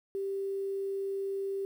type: tone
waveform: sine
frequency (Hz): 392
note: G4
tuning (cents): 0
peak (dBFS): -31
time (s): 0.15-1.65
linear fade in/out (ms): 0
effects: 10-bit